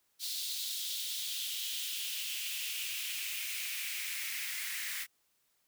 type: noise with high-pass filter sweep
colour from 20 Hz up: white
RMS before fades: -38 dBFS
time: 0.19-5.07 s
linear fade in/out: 50 ms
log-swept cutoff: 4000 to 1900 Hz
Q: 3.6
effects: white hiss -75 dBFS RMS until 5.67 s